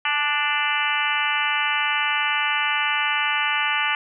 harmonic tone with a mistuned harmonic, 294.5 Hz, D4, 5 cents sharp, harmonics 3 / 4 / 5 / 6 / 7 / 8 / 9 / 10, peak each -28 / -28 / -28 / -28 / -28 / -28 / -28 / -28 dBFS, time 0.05-3.95 s, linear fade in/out 2 ms, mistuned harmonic 3, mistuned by -26 cents, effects none

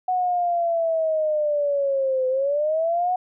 sine linear two-way sweep, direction down then up, 740 to 511 to 740 Hz, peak -19 dBFS, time 0.08-3.16 s, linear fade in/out 5 ms, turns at 2.28 s, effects none

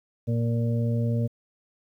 harmonic tone, 116.54 Hz, A#2, in tune, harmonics 1 / 2 / 4 / 5, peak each -23 / -29 / -35 / -37 dBFS, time 0.27-1.28 s, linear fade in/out 20 ms, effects 10-bit

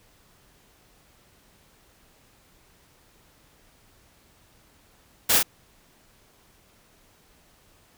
white noise with echo, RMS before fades -20 dBFS, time 5.29-5.39 s, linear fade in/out 10 ms, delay 40 ms, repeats 1, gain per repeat -2 dB, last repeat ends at 5.43 s, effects pink hiss -59 dBFS RMS until 7.97 s

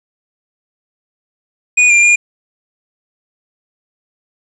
square tone with pitch steps, 2465 / 2389 / 2418 Hz, D#7 / D7 / D7, -17 / +29 / +50 cents, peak -7 dBFS, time 1.77-2.16 s, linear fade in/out 10 ms, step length 130 ms, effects resampled to 24000 Hz + 7-bit

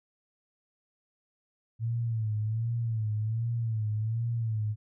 sine tone with vibrato, 111.9 Hz, A2, 30 cents sharp, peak -27 dBFS, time 1.79-4.76 s, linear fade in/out 50 ms, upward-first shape sine, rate 1.3 Hz, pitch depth 85 cents each way, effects none

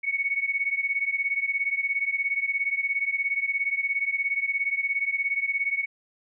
sine beating tone pair, 2217 / 2234 Hz, C#7 / C#7, 0 / +13 cents, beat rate 17 Hz, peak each -26 / -28 dBFS, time 0.03-5.86 s, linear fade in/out 20 ms, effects none

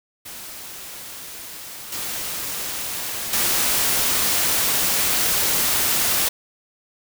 white noise with level steps, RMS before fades -36 / -28 / -20 dBFS, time 0.25-6.29 s, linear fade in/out 10 ms, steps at 1.92 / 3.33 s, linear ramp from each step 5 ms, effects none

